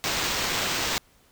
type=noise with sample-and-hold; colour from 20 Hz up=white; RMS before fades=-27 dBFS; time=0.04-0.98 s; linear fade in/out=0 ms; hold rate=11025 Hz; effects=pink hiss -60 dBFS RMS until 1.31 s